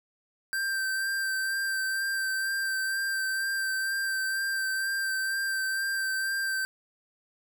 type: tone with vibrato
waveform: square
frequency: 1568 Hz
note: G6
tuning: in tune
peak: -28 dBFS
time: 0.53-6.65 s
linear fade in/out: 0 ms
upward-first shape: sine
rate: 2.1 Hz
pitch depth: 19 cents each way
effects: none